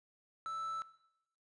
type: tone with quantisation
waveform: triangle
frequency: 1318.5 Hz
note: E6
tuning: in tune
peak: -36 dBFS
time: 0.46-0.82 s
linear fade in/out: 0 ms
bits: 10
effects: noise-tail reverb RT60 0.8 s tail -17 dB re dry + resampled to 22050 Hz